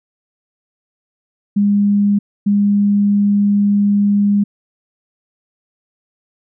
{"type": "tone bursts at uneven times", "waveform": "sine", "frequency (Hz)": 203.3, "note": "G#3", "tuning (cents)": -37, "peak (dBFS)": -10, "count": 2, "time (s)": [[1.56, 2.19], [2.46, 4.44]], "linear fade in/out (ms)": 10, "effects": []}